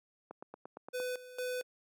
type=click train; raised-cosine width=1 ms; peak=-30 dBFS; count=7; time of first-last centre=0.31-1 s; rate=8.69 Hz
type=tone with tremolo; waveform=square; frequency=501 Hz; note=B4; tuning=25 cents sharp; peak=-35 dBFS; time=0.93-1.63 s; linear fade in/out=20 ms; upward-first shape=square; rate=2.2 Hz; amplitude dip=80%
effects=high-pass 300 Hz 12 dB/octave